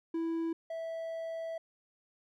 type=tone pair in turn; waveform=triangle; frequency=329.6 / 655.8 Hz; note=E4 / E5; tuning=0 / -9 cents; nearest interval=octave; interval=1191 cents; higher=second; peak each=-29 / -34 dBFS; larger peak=first; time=0.14-0.53 / 0.7-1.58 s; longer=second; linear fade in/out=5 ms; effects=none